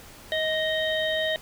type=harmonic tone with a mistuned harmonic; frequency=622.3 Hz; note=D#5; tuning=in tune; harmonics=1 / 3 / 5 / 6; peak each=-26 / -29 / -32 / -32 dBFS; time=0.32-1.36 s; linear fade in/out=0 ms; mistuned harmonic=1; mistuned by=+22 cents; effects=pink hiss -47 dBFS RMS until 1.41 s